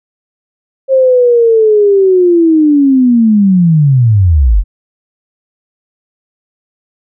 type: linear sweep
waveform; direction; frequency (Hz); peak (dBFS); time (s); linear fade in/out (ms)
sine; down; 537 to 40.18; -4; 0.88-4.64; 50
effects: none